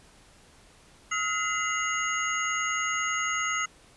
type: tone cluster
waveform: sine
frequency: 1279 / 1409 / 2041 / 2842 / 6620 Hz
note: D#6 / F6 / C7 / F7 / G#8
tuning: +47 / +15 / -44 / +30 / -6 cents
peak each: -31 / -36 / -30 / -36 / -33 dBFS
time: 1.11-3.66 s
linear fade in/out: 10 ms
effects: pink hiss -56 dBFS RMS until 3.96 s + resampled to 24000 Hz